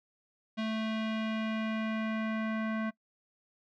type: tone with low-pass filter sweep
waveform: square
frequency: 220 Hz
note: A3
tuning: in tune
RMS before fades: -33 dBFS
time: 0.57-2.91 s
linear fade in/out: 20 ms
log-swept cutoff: 3400 to 1800 Hz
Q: 1.9
effects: noise-tail reverb RT60 0.1 s tail -23 dB re dry